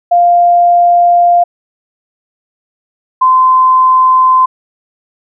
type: tone pair in turn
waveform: sine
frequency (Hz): 698.5 / 1031.4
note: F5 / C6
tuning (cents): 0 / -25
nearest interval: perfect fifth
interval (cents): 675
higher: second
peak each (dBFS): -4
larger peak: neither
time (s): 0.11-1.44 / 3.21-4.46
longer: first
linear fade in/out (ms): 10
effects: none